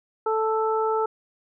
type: harmonic tone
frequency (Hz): 440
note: A4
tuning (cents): 0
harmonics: 1 / 2 / 3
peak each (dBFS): -23 / -26 / -28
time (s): 0.26-1.06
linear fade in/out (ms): 5
effects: none